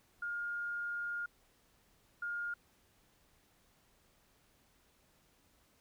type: tone bursts at uneven times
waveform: sine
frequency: 1417 Hz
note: F6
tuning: 25 cents sharp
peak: -36 dBFS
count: 2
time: 0.22-1.26 / 2.22-2.54 s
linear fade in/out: 5 ms
effects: pink hiss -70 dBFS RMS until 5.8 s